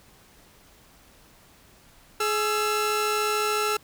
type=tone pair together; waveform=sawtooth; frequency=422.1 / 1340 Hz; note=G#4 / E6; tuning=+28 / +28 cents; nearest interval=octave + minor sixth; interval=2000 cents; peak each=-22 dBFS; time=2.2-3.77 s; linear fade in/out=5 ms; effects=pink hiss -55 dBFS RMS until 3.83 s